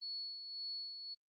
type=tone with tremolo; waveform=sine; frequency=4400 Hz; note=C#8; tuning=14 cents flat; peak=-40 dBFS; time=0.01-1.15 s; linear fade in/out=20 ms; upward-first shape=sine; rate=1.8 Hz; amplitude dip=50%; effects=noise-tail reverb RT60 0.1 s tail -26 dB re dry + Opus 32 kbps